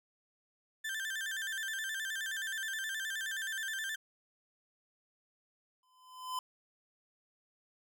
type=tone with vibrato; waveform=35% pulse; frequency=1666 Hz; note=G#6; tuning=5 cents sharp; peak=-34 dBFS; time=0.84-3.96 s; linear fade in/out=10 ms; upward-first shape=square; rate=9.5 Hz; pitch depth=98 cents each way
type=tone with exponential growth; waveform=square; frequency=1018 Hz; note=C6; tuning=48 cents flat; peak=-33 dBFS; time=5.83-6.39 s; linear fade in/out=2 ms; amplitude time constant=120 ms
effects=none